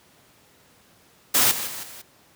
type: noise with level steps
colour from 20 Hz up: white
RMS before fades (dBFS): -18 / -29 / -34 / -41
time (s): 1.34-2.02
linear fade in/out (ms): 10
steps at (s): 1.51 / 1.67 / 1.83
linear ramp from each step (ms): 5
effects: pink hiss -56 dBFS RMS until 2.35 s + high-pass 100 Hz 12 dB/octave